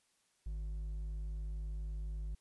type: tone with hard clipping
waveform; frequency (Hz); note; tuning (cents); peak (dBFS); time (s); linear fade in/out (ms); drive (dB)
sine; 51.91; G#1; 0; -39; 0.46-2.35; 5; 4
effects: white hiss -75 dBFS RMS until 2.4 s + resampled to 24000 Hz